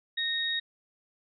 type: tone pair together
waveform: sine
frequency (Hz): 1848 / 3758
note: A#6 / A#7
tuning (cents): -16 / +13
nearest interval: octave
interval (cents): 1229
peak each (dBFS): -32 / -29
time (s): 0.17-0.6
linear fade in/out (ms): 10
effects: none